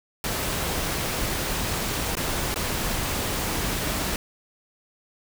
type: noise with dropouts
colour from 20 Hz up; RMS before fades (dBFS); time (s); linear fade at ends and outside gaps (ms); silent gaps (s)
pink; -27; 0.24-4.16; 1; 2.153-2.169 / 2.543-2.559
effects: none